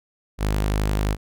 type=tone; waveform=sawtooth; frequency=51.5 Hz; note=G#1; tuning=14 cents flat; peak=-16 dBFS; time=0.38-1.17 s; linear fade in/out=50 ms; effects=none